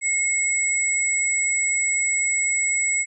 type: tone pair together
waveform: sine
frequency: 2164 / 7824 Hz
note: C#7 / B8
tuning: -42 / -17 cents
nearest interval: octave + minor seventh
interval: 2225 cents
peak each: -22 dBFS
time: 0.01-3.06 s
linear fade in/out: 50 ms
effects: none